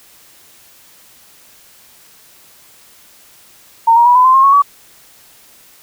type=tone with pitch steps; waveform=sine; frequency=915 / 944 / 973.9 / 1004.8 / 1036.6 / 1069.4 / 1103.3 / 1138.3 Hz; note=A#5 / A#5 / B5 / B5 / C6 / C6 / C#6 / C#6; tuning=-32 / +22 / -24 / +30 / -16 / +37 / -9 / +46 cents; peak=-5 dBFS; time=3.87-4.622 s; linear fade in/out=10 ms; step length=94 ms; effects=white hiss -45 dBFS RMS until 5.82 s